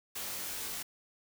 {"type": "noise with comb filter", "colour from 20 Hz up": "white", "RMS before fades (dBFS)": -39, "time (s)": [0.15, 0.83], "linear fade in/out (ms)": 10, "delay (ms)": 20, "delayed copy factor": 1, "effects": []}